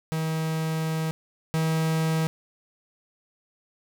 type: tone pair in turn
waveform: 45% pulse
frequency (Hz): 159.5 / 160.11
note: D#3 / D#3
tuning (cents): +43 / +50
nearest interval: unison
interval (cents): 7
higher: second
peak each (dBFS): -25 / -22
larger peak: second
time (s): 0.12-1.11 / 1.54-2.27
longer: first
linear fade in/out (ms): 0
effects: none